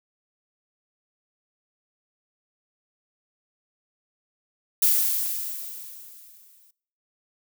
violet noise with exponential decay, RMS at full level -18 dBFS, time 4.82-6.71 s, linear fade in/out 5 ms, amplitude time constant 410 ms, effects noise-tail reverb RT60 0.6 s tail -23 dB re dry

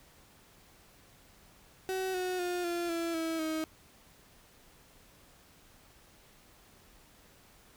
35% pulse tone with pitch steps, 377.1 / 366.2 / 355.5 / 345.2 / 335.2 / 325.5 / 316 Hz, F#4 / F#4 / F4 / F4 / E4 / E4 / D#4, +33 / -18 / +31 / -20 / +29 / -22 / +27 cents, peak -30 dBFS, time 1.89-3.64 s, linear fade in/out 0 ms, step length 250 ms, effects pink hiss -60 dBFS RMS until 7.76 s

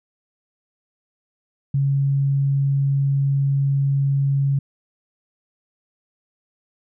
sine tone, 138.59 Hz, C#3, in tune, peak -16 dBFS, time 1.74-4.59 s, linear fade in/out 5 ms, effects none

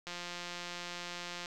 click train, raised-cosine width 0.2 ms, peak -24 dBFS, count 244, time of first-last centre 0.07-1.459 s, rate 175 Hz, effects none

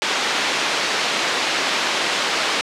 white band-pass noise, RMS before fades -21 dBFS, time 0.02-2.61 s, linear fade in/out 0 ms, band 290 to 3800 Hz, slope 12 dB/octave, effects low-pass 8000 Hz 12 dB/octave

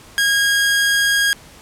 sawtooth tone, 1634 Hz, G#6, 29 cents flat, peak -10 dBFS, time 0.18-1.33 s, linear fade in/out 0 ms, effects pink hiss -43 dBFS RMS until 1.61 s + low-pass 12000 Hz 12 dB/octave

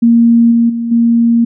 sine tone with level steps, 233.1 Hz, A#3, in tune, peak -4 / -6 / -14 / -6 dBFS, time 0.02-1.45 s, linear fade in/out 10 ms, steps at 0.51 / 0.69 / 0.91 s, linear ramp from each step 10 ms, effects none

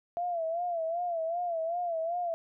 sine tone with vibrato, 678 Hz, E5, 49 cents sharp, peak -29 dBFS, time 0.17-2.34 s, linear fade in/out 0 ms, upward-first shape sine, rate 2.6 Hz, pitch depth 88 cents each way, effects none

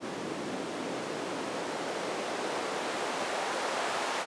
white noise with band-pass filter sweep, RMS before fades -34 dBFS, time 0-4.26 s, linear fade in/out 50 ms, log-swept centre 260 to 750 Hz, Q 0.98, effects high-pass 150 Hz 12 dB/octave + resampled to 22050 Hz

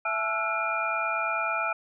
sine tone cluster, 665 / 862 / 1332 / 1441 / 2403 Hz, E5 / A5 / E6 / F#6 / D7, +15 / -36 / +18 / -46 / +39 cents, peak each -33 / -34 / -29 / -35 / -31 dBFS, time 0.05-1.73 s, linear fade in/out 5 ms, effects none

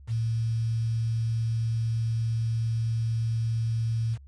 sine tone with quantisation, 113.6 Hz, A#2, 44 cents flat, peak -24 dBFS, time 0.07-4.18 s, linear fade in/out 50 ms, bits 8, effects added 69 Hz sine -46 dBFS peak until 4.27 s + resampled to 22050 Hz

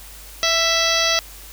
harmonic tone with a mistuned harmonic, 659.3 Hz, E5, in tune, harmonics 1 / 2 / 3 / 4 / 5 / 6 / 7 / 8 / 9, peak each -24 / -25 / -24 / -26 / -24 / -24 / -25 / -26 / -25 dBFS, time 0.43-1.19 s, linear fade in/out 0 ms, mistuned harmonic 2, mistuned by +23 cents, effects added 50 Hz sine -41 dBFS peak until 1.52 s + white hiss -41 dBFS RMS until 1.52 s

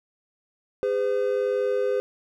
triangle tone pair together, 407.5 / 509 Hz, G#4 / C5, -33 / -48 cents, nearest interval major third, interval 385 cents, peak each -23 / -22 dBFS, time 0.83-2 s, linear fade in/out 0 ms, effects none

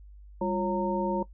sine tone cluster, 198.8 / 350.2 / 548 / 920 Hz, G3 / F4 / C#5 / A#5, +25 / +5 / -20 / -23 cents, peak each -31 dBFS, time 0.41-1.23 s, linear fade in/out 5 ms, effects noise-tail reverb RT60 0.1 s tail -18 dB re dry + added 50 Hz sine -46 dBFS peak until 1.33 s

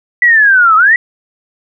sine linear two-way sweep, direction down then up, 1975.5 to 1250 to 1975.5 Hz, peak -4 dBFS, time 0.22-0.96 s, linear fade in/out 2 ms, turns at 0.76 s, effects none

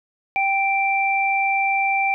sine tone pair together, 784 / 2351 Hz, G5 / D7, 0 / +1 cents, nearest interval octave + perfect fifth, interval 1901 cents, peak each -20 dBFS, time 0.36-2.14 s, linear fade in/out 0 ms, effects none

